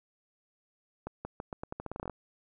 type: accelerating click train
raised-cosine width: 1 ms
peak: -23 dBFS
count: 15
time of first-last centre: 1.07-2.097 s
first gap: 180 ms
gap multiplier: 0.84
effects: none